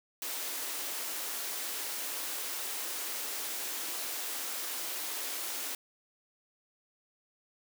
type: high-pass noise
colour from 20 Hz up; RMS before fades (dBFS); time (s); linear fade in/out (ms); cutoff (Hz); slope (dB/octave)
white; -37; 0.22-5.75; 2; 260; 48
effects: none